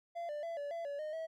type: tone with pitch steps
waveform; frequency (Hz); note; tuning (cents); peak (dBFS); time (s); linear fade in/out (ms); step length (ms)
triangle; 684 / 592 / 671 / 575 / 673 / 570 / 614 / 647; F5 / D5 / E5 / D5 / E5 / C#5 / D#5 / E5; -36 / +14 / +31 / -37 / +36 / +48 / -23 / -32; -36; 0.15-1.27; 20; 140
effects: none